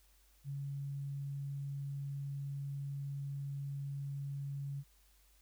sine tone, 140 Hz, C#3, 18 cents sharp, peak -38 dBFS, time 0.44-4.84 s, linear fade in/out 50 ms, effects added 50 Hz sine -66 dBFS peak until 5.41 s + white hiss -70 dBFS RMS until 5.41 s

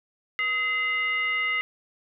sine tone with frequency modulation, 2056 Hz, C7, 31 cents flat, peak -23 dBFS, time 0.39-1.61 s, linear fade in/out 0 ms, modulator 785 Hz, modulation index 0.65, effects none

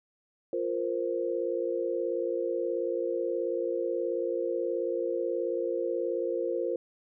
sine chord, F suspended fourth, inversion none, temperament equal with one note detuned, 349.2 / 464.8 / 523.3 Hz, F4 / Bb4 / C5, 0 / -5 / 0 cents, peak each -32 dBFS, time 0.53-6.76 s, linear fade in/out 2 ms, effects none

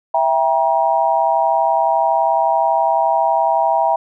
sine chord, E diminished, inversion none, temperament just, 659.3 / 791.1 / 949.3 Hz, E5 / G5 / Bb5, 0 / +16 / +31 cents, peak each -17 dBFS, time 0.14-3.96 s, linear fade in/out 5 ms, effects none

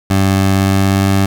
20% pulse tone with pitch glide, 96.5 to 97.56 Hz, G2 to G2, -27 to -8 cents, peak -5 dBFS, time 0.1-1.26 s, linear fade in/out 5 ms, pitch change +19 cents, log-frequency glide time 0.51-1.08 s, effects 7-bit

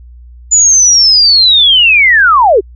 sine linear sweep, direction down, 7040 to 345.2 Hz, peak -3 dBFS, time 0.51-2.61 s, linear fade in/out 20 ms, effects added 60 Hz sine -31 dBFS peak until 2.75 s

